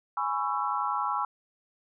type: chord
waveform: sine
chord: C# minor seventh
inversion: second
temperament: just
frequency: 831.5 / 997.9 / 1108.7 / 1330.5 Hz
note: G#5 / B5 / C#6 / E6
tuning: +2 / +18 / 0 / +16 cents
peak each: -32 dBFS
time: 0.17-1.25 s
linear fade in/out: 2 ms
effects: none